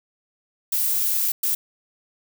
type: noise bursts at uneven times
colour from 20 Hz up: violet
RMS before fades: -22 dBFS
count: 2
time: 0.72-1.32 / 1.43-1.55 s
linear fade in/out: 5 ms
effects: none